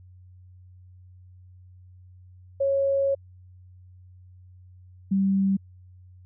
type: tone pair in turn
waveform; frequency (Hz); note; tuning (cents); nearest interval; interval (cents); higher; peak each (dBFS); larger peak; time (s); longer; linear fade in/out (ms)
sine; 550 / 194.45; C#5 / G3; -14 / -14; octave + tritone; 1800; first; -20 / -19; second; 2.6-3.15 / 5.11-5.57; first; 10
effects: added 91 Hz sine -47 dBFS peak until 6.25 s